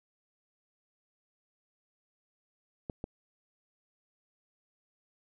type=clicks; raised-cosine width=2 ms; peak=-23 dBFS; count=2; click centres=2.898 / 3.041 s; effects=none